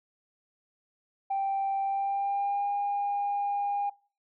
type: tone with pitch glide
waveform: sine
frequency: 784 to 809.8 Hz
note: G5 to G#5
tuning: 0 to -44 cents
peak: -25 dBFS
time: 1.3-3.9 s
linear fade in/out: 10 ms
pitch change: +56 cents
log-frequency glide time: 1.82-2.68 s
effects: noise-tail reverb RT60 0.4 s tail -24 dB re dry + tanh soft clip ceiling -23 dBFS